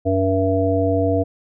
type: harmonic tone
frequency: 95.3 Hz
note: G2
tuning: 48 cents flat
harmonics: 1 / 3 / 5 / 7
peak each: -21 / -21 / -21 / -21 dBFS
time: 0.05-1.24 s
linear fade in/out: 20 ms
effects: none